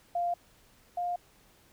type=tone pair in turn; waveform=sine; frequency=697 / 705.9 Hz; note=F5 / F5; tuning=-4 / +18 cents; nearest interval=unison; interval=22 cents; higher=second; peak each=-27 / -29 dBFS; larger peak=first; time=0.15-0.34 / 0.97-1.16 s; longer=neither; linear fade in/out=5 ms; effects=pink hiss -62 dBFS RMS until 1.72 s